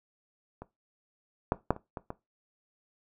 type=clicks; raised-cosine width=1 ms; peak=-27 / -10 / -9 / -29 / -22 / -22 dBFS; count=6; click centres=0.62 / 1.521 / 1.706 / 1.764 / 1.972 / 2.104 s; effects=noise-tail reverb RT60 0.2 s tail -17 dB re dry